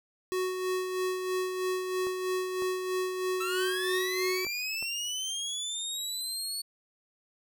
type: tone with tremolo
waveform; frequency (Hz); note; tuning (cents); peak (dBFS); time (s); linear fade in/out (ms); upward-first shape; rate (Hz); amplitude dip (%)
square; 370; F#4; 0; -28; 0.32-4.45; 0; sine; 3.1; 45
type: clicks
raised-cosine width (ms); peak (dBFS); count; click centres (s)
1; -30; 4; 2.069 / 2.622 / 4.467 / 4.826
type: linear sweep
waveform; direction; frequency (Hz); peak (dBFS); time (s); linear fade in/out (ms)
25% pulse; up; 1306 to 4435; -28; 3.4-6.62; 10
effects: none